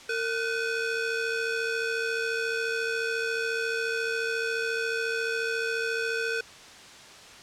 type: ring-modulated tone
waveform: 30% pulse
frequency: 987.8 Hz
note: B5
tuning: in tune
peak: -21 dBFS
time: 0.09-6.41 s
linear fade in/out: 5 ms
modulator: 531 Hz
effects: white hiss -47 dBFS RMS until 7.42 s + low-pass 6000 Hz 12 dB/octave